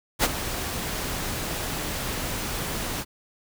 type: noise with ADSR envelope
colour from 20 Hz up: pink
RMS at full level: -18 dBFS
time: 0.19-3.05 s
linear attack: 49 ms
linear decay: 33 ms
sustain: -12 dB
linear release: 44 ms
effects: none